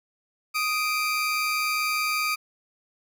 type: tone pair together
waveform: 30% pulse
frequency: 1244.5 / 2349 Hz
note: D#6 / D7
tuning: 0 / 0 cents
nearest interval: major seventh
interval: 1100 cents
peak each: -24 dBFS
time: 0.54-2.36 s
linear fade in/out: 20 ms
effects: none